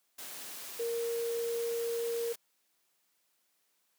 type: tone in noise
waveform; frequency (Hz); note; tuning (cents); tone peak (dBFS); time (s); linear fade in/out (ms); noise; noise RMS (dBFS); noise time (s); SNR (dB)
sine; 466.2; A#4; 0; -31; 0.79-2.33; 10; white; -44; 0.18-2.36; +10
effects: white hiss -75 dBFS RMS until 3.98 s + high-pass 200 Hz 12 dB/octave